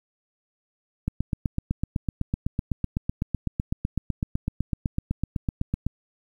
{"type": "click train", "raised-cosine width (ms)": 5, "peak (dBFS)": -12, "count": 39, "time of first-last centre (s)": [1.08, 5.866], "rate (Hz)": 7.94, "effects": ["9-bit"]}